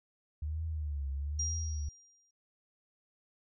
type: tone with vibrato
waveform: sine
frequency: 74.2 Hz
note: D2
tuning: 18 cents sharp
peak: -33 dBFS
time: 0.42-1.89 s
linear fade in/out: 5 ms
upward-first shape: triangle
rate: 1.1 Hz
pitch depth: 160 cents each way
type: tone with exponential decay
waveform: sine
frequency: 5700 Hz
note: F8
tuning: 34 cents sharp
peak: -31 dBFS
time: 1.39-2.31 s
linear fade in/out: 5 ms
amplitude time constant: 200 ms
effects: none